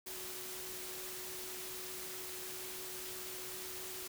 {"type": "tone in noise", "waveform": "sine", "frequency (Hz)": 370, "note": "F#4", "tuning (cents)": 0, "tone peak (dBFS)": -51, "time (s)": [0.06, 4.08], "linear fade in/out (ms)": 10, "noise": "white", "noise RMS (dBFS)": -45, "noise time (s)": [0.06, 4.08], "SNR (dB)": -9, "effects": []}